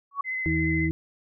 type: tone with exponential growth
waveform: sine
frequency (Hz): 1120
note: C#6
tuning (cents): +18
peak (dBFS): -20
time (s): 0.11-0.21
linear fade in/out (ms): 5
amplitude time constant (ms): 20
type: tone with vibrato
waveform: sine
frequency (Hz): 2044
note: C7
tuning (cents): -41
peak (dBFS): -27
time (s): 0.24-0.9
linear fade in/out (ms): 50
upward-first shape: triangle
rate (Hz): 14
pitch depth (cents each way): 19
type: harmonic tone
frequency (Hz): 80.7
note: E2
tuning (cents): -36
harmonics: 1 / 2 / 4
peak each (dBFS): -29 / -27 / -26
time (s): 0.46-0.91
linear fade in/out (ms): 0
effects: none